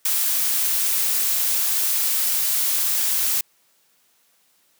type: noise with ADSR envelope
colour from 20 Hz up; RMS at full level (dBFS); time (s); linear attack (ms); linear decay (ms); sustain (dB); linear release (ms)
blue; -19; 0.05-3.41; 7; 9; -2; 4
effects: white hiss -62 dBFS RMS until 4.79 s + high-pass 150 Hz 12 dB/octave